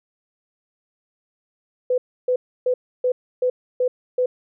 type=tone bursts; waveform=sine; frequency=502 Hz; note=B4; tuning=28 cents sharp; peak=-16 dBFS; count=7; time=1.9-4.26 s; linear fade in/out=5 ms; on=80 ms; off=300 ms; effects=none

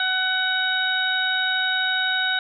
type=harmonic tone with a mistuned harmonic; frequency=748 Hz; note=F#5; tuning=19 cents sharp; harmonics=1 / 2 / 3 / 4 / 5; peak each=-30 / -22 / -34 / -32 / -25 dBFS; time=0-2.39 s; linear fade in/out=2 ms; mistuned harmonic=5; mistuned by=+17 cents; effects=none

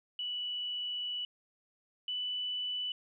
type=tone pair in turn; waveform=sine; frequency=2955 / 2981 Hz; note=F#7 / F#7; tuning=-3 / +12 cents; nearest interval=unison; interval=15 cents; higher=second; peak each=-34 / -33 dBFS; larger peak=second; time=0.19-1.25 / 2.08-2.92 s; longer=first; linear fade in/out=2 ms; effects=none

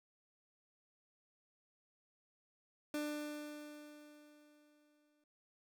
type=tone with exponential decay; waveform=30% pulse; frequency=297.5 Hz; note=D4; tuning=22 cents sharp; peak=-34 dBFS; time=2.94-5.24 s; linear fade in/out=2 ms; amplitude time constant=500 ms; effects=none

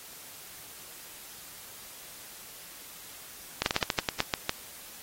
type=slowing click train; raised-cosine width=0.2 ms; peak=-7 dBFS; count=11; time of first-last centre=3.62-4.494 s; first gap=41 ms; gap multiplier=1.16; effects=white hiss -47 dBFS RMS until 5.02 s + AAC 48 kbps

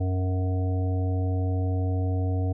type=harmonic tone; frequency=92.5 Hz; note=F#2; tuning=in tune; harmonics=1 / 3 / 5 / 7 / 8; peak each=-23 / -33 / -37 / -40 / -41 dBFS; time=0-2.53 s; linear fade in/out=10 ms; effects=none

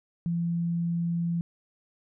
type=tone; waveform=sine; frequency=170 Hz; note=F3; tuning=46 cents flat; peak=-25 dBFS; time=0.26-1.41 s; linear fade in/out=0 ms; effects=none

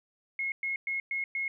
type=tone bursts; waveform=sine; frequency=2165 Hz; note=C#7; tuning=41 cents flat; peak=-29 dBFS; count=5; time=0.39-1.48 s; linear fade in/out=2 ms; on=130 ms; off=110 ms; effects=none

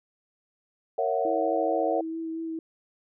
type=chord; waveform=sine; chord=F# dominant seventh; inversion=first; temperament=just; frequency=462.5 / 555 / 666 / 740 Hz; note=A#4 / C#5 / E5 / F#5; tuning=-14 / +2 / +18 / 0 cents; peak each=-29 dBFS; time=0.98-2.01 s; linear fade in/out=5 ms
type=tone with vibrato; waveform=sine; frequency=325.4 Hz; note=E4; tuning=22 cents flat; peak=-30 dBFS; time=1.25-2.59 s; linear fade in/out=2 ms; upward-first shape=sine; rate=4.5 Hz; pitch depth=14 cents each way
effects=none

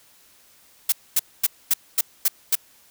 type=noise bursts; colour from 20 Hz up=blue; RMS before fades=-18 dBFS; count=7; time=0.89-2.554 s; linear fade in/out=5 ms; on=32 ms; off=240 ms; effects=white hiss -55 dBFS RMS until 2.9 s

